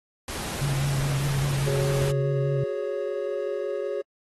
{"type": "noise", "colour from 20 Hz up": "pink", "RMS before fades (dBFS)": -33, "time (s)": [0.28, 2.11], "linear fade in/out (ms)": 2}
{"type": "tone with vibrato", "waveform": "sine", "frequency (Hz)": 138.8, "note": "C#3", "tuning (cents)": 3, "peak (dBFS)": -23, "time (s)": [0.61, 2.64], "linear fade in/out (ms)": 5, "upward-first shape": "sine", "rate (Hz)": 4.9, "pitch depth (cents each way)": 34}
{"type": "chord", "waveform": "triangle", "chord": "F# suspended second", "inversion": "none", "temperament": "equal", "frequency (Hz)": [370, 415.3, 554.4], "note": ["F#4", "G#4", "C#5"], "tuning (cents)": [0, 0, 0], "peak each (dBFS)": [-31, -28, -28], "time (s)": [1.66, 4.02], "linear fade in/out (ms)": 10}
{"effects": ["AAC 32 kbps"]}